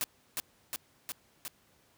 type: noise with echo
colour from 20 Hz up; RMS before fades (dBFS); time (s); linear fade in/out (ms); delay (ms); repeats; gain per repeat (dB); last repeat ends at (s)
white; -32; 0.01-0.04; 0; 360; 4; -2; 1.48
effects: pink hiss -66 dBFS RMS until 1.97 s + high-pass 80 Hz 12 dB/octave